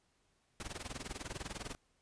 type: noise with tremolo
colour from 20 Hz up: pink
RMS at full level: -41 dBFS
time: 0.6-1.75 s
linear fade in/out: 0 ms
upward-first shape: sine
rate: 20 Hz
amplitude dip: 90%
effects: pink hiss -75 dBFS RMS until 2.01 s + resampled to 22050 Hz